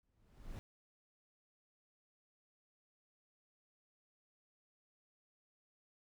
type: noise with exponential growth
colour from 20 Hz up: brown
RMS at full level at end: -43 dBFS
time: 0.03-0.59 s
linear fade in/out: 0 ms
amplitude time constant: 120 ms
effects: none